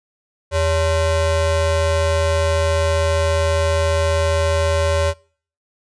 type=ring-modulated tone; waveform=square; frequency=242.4 Hz; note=B3; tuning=32 cents flat; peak=-13 dBFS; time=0.51-5.14 s; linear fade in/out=50 ms; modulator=325 Hz; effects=noise-tail reverb RT60 0.5 s tail -25 dB re dry + resampled to 22050 Hz